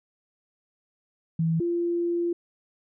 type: tone pair in turn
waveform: sine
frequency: 163.3 / 344.2 Hz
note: E3 / F4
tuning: -16 / -25 cents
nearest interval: octave + minor second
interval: 1291 cents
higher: second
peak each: -21 / -23 dBFS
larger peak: first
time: 1.39-1.6 / 1.6-2.33 s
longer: second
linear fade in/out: 5 ms
effects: none